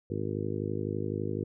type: harmonic tone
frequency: 51.91 Hz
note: G#1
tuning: in tune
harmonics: 2 / 3 / 4 / 5 / 6 / 7 / 8 / 9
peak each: -36 / -38 / -40 / -39 / -39 / -37 / -39 / -40 dBFS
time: 0.1-1.44 s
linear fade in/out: 5 ms
effects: none